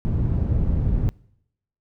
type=low-pass noise; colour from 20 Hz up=white; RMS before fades=-21 dBFS; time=0.05-1.09 s; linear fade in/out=0 ms; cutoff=110 Hz; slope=12 dB/octave; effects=noise-tail reverb RT60 0.8 s tail -25 dB re dry